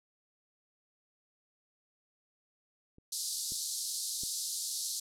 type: clicks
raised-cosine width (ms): 3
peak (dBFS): -43 / -36 / -35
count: 3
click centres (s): 2.984 / 3.521 / 4.235
type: band-pass noise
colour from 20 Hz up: pink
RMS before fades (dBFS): -37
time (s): 3.12-5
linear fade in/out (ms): 5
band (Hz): 4100 to 12000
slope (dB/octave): 48
effects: none